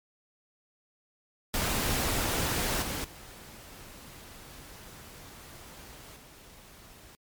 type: noise with level steps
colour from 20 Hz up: pink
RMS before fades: -29 / -34 / -48 / -52 dBFS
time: 1.54-7.15 s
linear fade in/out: 0 ms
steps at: 2.82 / 3.04 / 6.16 s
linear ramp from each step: 5 ms
effects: MP3 96 kbps